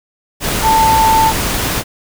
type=tone in noise; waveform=sine; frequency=888 Hz; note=A5; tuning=16 cents sharp; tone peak=-8 dBFS; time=0.62-1.33 s; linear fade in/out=50 ms; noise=pink; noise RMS=-17 dBFS; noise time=0.4-1.84 s; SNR=+6 dB; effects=none